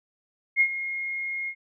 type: tone with ADSR envelope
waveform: sine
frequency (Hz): 2146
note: C7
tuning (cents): +43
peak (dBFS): -15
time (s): 0.56-1.55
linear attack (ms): 46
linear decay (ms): 70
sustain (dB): -13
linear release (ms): 69
effects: none